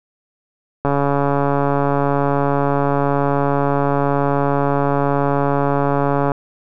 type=click train; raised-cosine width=1 ms; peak=-4 dBFS; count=772; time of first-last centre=0.85-6.318 s; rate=141 Hz; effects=none